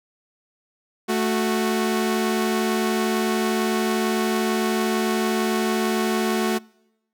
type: tone pair together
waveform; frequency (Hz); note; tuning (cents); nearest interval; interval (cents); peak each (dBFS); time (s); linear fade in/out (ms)
sawtooth; 220 / 368.9; A3 / F#4; 0 / -5; major sixth; 895; -19; 1.08-6.59; 20
effects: noise-tail reverb RT60 0.9 s tail -26 dB re dry